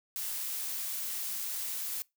blue noise, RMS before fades -36 dBFS, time 0.16-2.02 s, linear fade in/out 0 ms, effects noise-tail reverb RT60 0.2 s tail -23 dB re dry

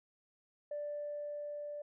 sine tone with level ramp, 587.3 Hz, D5, in tune, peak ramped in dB -36 to -40 dBFS, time 0.71-1.82 s, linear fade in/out 5 ms, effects tanh soft clip ceiling -33 dBFS

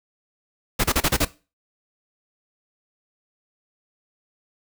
pink noise bursts, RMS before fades -19 dBFS, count 6, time 0.79-1.251 s, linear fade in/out 10 ms, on 51 ms, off 31 ms, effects noise-tail reverb RT60 0.3 s tail -18 dB re dry

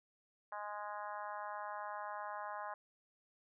harmonic tone, 207.7 Hz, G#3, in tune, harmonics 3 / 4 / 5 / 6 / 7 / 8 / 9, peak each -49 / -46 / -46 / -51 / -53 / -53 / -62 dBFS, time 0.52-2.74 s, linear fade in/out 2 ms, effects none

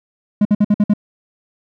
triangle tone bursts, 207.5 Hz, G#3, 1 cent flat, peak -7 dBFS, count 6, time 0.41-0.937 s, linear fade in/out 5 ms, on 42 ms, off 55 ms, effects none

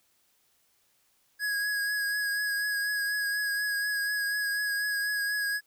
square tone with vibrato, 1661.2 Hz, G#6, in tune, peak -28 dBFS, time 1.39-5.61 s, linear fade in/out 50 ms, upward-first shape triangle, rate 4.1 Hz, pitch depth 27 cents each way, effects white hiss -69 dBFS RMS until 5.66 s

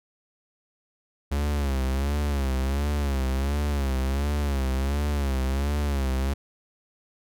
45% pulse tone with vibrato, 69.3 Hz, C#2, in tune, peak -23 dBFS, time 1.31-6.34 s, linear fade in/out 10 ms, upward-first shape sine, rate 1.4 Hz, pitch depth 100 cents each way, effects none

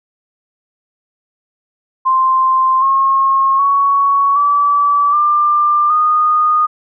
sine tone with pitch steps, 1046.5 / 1080.9 / 1116.4 / 1153.1 / 1191.1 / 1230.2 Hz, C6 / C#6 / C#6 / D6 / D6 / D#6, 0 / -44 / +12 / -32 / +24 / -20 cents, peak -9 dBFS, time 2.05-6.67 s, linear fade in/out 20 ms, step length 770 ms, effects none

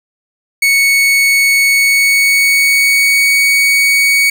40% pulse tone with pitch glide, 2218 to 2240 Hz, C#7 to C#7, 0 to +18 cents, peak -7 dBFS, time 0.62-4.3 s, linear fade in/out 5 ms, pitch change +18 cents, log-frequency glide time 1.65-3.39 s, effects none

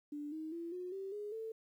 sine tone with pitch steps, 293.7 / 314.8 / 337.4 / 361.6 / 387.5 / 415.4 / 445.2 Hz, D4 / D#4 / E4 / F#4 / G4 / G#4 / A4, 0 / +20 / +40 / -40 / -20 / 0 / +20 cents, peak -40 dBFS, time 0.12-1.52 s, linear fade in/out 5 ms, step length 200 ms, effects 12-bit

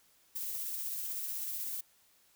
violet noise with tremolo, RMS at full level -37 dBFS, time 0.35-1.81 s, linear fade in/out 10 ms, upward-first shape sine, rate 16 Hz, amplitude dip 25%, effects white hiss -67 dBFS RMS until 2.35 s

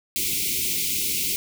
white band-stop noise, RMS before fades -25 dBFS, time 0.16-1.36 s, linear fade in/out 0 ms, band 430 to 2100 Hz, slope 96 dB/octave, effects none

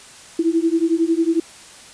sine beating tone pair, 325 / 336 Hz, E4 / E4, -24 / +33 cents, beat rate 11 Hz, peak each -18 dBFS, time 0.39-1.4 s, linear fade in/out 5 ms, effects white hiss -42 dBFS RMS until 1.93 s + resampled to 22050 Hz

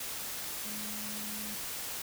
sine tone in noise, 211.3 Hz, G#3, 30 cents sharp, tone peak -44 dBFS, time 0.65-1.55 s, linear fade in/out 5 ms, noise white, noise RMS -39 dBFS, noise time 0-2.02 s, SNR -8 dB, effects none

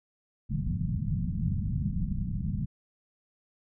white low-pass noise, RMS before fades -30 dBFS, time 0.49-2.66 s, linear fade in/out 20 ms, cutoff 200 Hz, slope 48 dB/octave, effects none

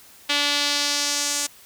sawtooth tone with band-pass filter sweep, 289 Hz, D4, 28 cents flat, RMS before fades -23 dBFS, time 0.29-1.47 s, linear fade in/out 10 ms, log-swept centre 3400 to 7300 Hz, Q 1.8, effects white hiss -49 dBFS RMS until 1.65 s

